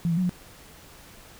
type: tone with pitch steps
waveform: sine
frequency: 170.4 / 165.2 / 184.2 / 178.8 Hz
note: F3 / E3 / F#3 / F3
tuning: -42 / +4 / -7 / +41 cents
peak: -21 dBFS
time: 0.05-0.294 s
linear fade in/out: 0 ms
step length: 61 ms
effects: pink hiss -49 dBFS RMS until 1.39 s